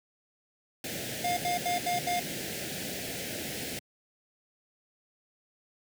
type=band-stop noise; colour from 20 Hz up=pink; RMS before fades=-35 dBFS; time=0.84-3.79 s; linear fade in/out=2 ms; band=740 to 1600 Hz; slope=48 dB/octave
type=tone bursts; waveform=square; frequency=708 Hz; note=F5; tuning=23 cents sharp; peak=-28 dBFS; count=5; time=1.24-2.198 s; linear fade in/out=5 ms; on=130 ms; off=77 ms
effects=high-pass 150 Hz 12 dB/octave